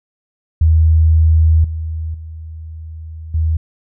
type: tone with level steps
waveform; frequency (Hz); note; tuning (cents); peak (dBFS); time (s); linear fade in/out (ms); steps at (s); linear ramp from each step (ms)
sine; 79.9; D#2; +47; -7 / -19 / -27 / -12; 0.61-3.57; 5; 1.64 / 2.14 / 3.34; 5
effects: none